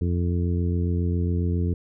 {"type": "harmonic tone", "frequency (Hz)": 87.31, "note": "F2", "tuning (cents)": 0, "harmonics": [1, 2, 3, 4, 5], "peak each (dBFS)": [-22, -28, -32, -34, -36], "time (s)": [0.01, 1.74], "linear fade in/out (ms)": 5, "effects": []}